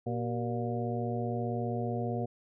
harmonic tone with a mistuned harmonic, 118.5 Hz, A#2, 29 cents sharp, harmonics 1 / 2 / 3 / 4 / 5 / 6, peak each -34 / -36 / -39 / -38 / -42 / -39 dBFS, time 0.06-2.26 s, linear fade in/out 10 ms, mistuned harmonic 3, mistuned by +110 cents, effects none

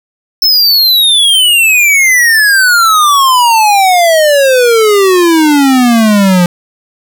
square exponential sweep, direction down, 5320 to 173.3 Hz, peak -5 dBFS, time 0.42-6.46 s, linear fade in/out 2 ms, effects none

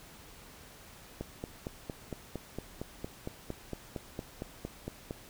click train, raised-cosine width 2 ms, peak -23 dBFS, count 18, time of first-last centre 1.21-5.109 s, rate 4.36 Hz, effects pink hiss -53 dBFS RMS until 5.29 s

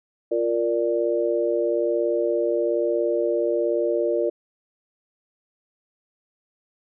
sine chord, Bb major, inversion second, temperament equal, 349.2 / 466.2 / 587.3 Hz, F4 / Bb4 / D5, 0 / 0 / 0 cents, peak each -24 dBFS, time 0.31-4.3 s, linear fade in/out 10 ms, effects none

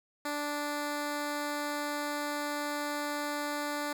10% pulse tone, 293.1 Hz, D4, 3 cents flat, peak -24 dBFS, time 0.25-3.93 s, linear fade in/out 5 ms, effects none

